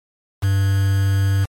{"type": "tone with quantisation", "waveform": "triangle", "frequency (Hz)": 98, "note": "G2", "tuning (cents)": 0, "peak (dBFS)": -12, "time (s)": [0.42, 1.46], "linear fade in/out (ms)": 20, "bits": 5, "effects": ["MP3 64 kbps"]}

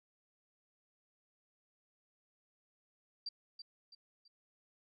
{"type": "tone with echo", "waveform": "sine", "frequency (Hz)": 4699, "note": "D8", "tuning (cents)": 0, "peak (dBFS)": -38, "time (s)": [3.26, 3.29], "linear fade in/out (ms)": 5, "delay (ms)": 330, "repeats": 3, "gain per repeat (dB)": -8, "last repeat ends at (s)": 4.28, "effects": []}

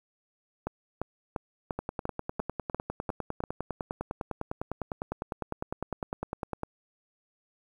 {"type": "two click trains", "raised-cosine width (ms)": 1, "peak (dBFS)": [-18, -17], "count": [49, 9], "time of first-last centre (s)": [[1.79, 6.634], [0.67, 3.438]], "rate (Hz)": [9.91, 2.89], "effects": ["9-bit"]}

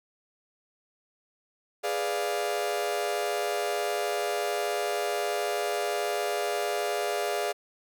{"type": "chord", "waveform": "40% pulse", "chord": "G# diminished seventh", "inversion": "none", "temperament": "equal", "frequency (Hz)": [415.3, 493.9, 587.3, 698.5], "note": ["G#4", "B4", "D5", "F5"], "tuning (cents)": [0, 0, 0, 0], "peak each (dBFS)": [-31, -36, -32, -31], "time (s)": [1.83, 7.53], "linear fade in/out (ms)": 20, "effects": []}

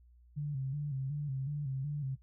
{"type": "tone with vibrato", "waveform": "sine", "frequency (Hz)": 140, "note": "C#3", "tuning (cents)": 18, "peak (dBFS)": -33, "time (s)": [0.36, 2.16], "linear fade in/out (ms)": 20, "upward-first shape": "square", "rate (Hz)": 2.7, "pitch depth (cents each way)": 82, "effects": ["noise-tail reverb RT60 0.1 s tail -17 dB re dry", "added 60 Hz sine -58 dBFS peak until 2.22 s"]}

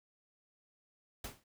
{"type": "noise with exponential decay", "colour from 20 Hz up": "pink", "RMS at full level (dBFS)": -39, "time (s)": [1.24, 1.44], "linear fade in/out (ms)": 5, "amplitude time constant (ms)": 43, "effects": []}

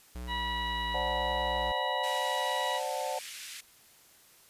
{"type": "tone with vibrato", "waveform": "square", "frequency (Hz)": 60.7, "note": "B1", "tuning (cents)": -29, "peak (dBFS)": -38, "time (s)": [0.15, 1.72], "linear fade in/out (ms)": 5, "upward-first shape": "triangle", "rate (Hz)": 1, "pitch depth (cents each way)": 41}
{"type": "harmonic tone", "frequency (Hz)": 970, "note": "B5", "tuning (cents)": -31, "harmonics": [1, 2, 3, 4], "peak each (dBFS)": [-34, -37, -39, -40], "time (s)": [0.27, 2.81], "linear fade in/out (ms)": 50}
{"type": "chord", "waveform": "sine", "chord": "D dominant seventh", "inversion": "third", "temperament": "equal", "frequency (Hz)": [523.3, 587.3, 740, 880], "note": ["C5", "D5", "F#5", "A5"], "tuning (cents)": [0, 0, 0, 0], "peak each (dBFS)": [-37, -37, -36, -37], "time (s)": [0.94, 3.19], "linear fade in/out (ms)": 5}
{"type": "band-pass noise", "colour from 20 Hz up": "pink", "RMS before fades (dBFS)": -44, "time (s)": [2.03, 3.61], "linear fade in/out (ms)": 10, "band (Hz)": [1900, 12000], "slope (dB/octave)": 24}
{"effects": ["white hiss -59 dBFS RMS until 4.49 s", "resampled to 32000 Hz"]}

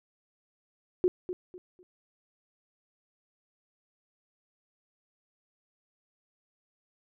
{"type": "tone with echo", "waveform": "sine", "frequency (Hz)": 363, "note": "F#4", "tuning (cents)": -33, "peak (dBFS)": -20, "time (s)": [1.04, 1.08], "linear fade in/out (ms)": 0, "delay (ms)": 250, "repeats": 3, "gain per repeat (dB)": -11, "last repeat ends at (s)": 1.83, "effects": []}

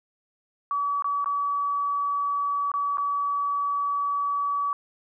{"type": "tone with dropouts", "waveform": "sine", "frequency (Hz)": 1142, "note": "D6", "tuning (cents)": -49, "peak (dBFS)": -23, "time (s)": [0.71, 4.73], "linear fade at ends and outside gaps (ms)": 1, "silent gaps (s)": [[1.023, 1.044], [1.244, 1.259], [2.717, 2.739], [2.972, 2.982]], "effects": []}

